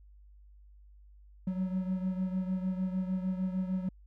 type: beating tone pair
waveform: triangle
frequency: 185 / 191.6 Hz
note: F#3 / G3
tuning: 0 / -39 cents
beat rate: 6.6 Hz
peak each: -29 / -35 dBFS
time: 1.47-3.89 s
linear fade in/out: 5 ms
effects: added 50 Hz sine -53 dBFS peak until 4.06 s